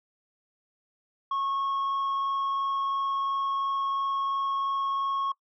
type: tone with frequency modulation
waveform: sine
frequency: 1096 Hz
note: C#6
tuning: 20 cents flat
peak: -23 dBFS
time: 1.31-5.32 s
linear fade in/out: 5 ms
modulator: 22.9 Hz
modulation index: 0.28
effects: noise-tail reverb RT60 0.1 s tail -23 dB re dry + tanh soft clip ceiling -25 dBFS